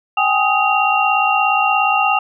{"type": "tone cluster", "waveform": "sine", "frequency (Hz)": [772, 829, 1251, 2762], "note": ["G5", "G#5", "D#6", "F7"], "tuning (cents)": [-27, -3, 9, -20], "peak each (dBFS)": -18, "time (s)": [0.17, 2.19], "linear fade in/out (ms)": 5, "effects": []}